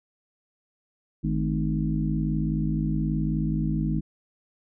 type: harmonic tone with a mistuned harmonic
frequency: 51.91 Hz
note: G#1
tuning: in tune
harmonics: 1 / 3 / 4 / 5 / 6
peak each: -30 / -26 / -29 / -34 / -32 dBFS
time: 1.23-4.01 s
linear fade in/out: 20 ms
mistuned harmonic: 4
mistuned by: +57 cents
effects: none